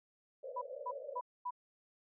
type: band-pass noise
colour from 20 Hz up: white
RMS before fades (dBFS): -46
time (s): 0.43-1.2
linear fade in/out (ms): 5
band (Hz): 490 to 590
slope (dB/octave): 96
type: tone bursts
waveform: sine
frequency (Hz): 987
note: B5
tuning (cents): -1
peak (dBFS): -36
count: 4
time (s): 0.56-1.508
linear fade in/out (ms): 10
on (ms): 57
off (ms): 240
effects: none